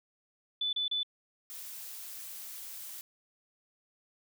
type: tone bursts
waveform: sine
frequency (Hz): 3492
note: A7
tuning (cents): -14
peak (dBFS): -29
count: 3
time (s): 0.61-1.032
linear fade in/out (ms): 5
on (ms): 120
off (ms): 31
type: noise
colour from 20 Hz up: blue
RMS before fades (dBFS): -44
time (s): 1.5-3.01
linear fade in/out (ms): 0
effects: none